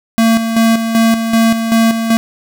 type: tone with tremolo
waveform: square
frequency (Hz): 226.6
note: A#3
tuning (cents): -49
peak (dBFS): -8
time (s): 0.18-2.17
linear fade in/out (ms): 0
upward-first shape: square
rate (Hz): 2.6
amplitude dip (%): 55
effects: none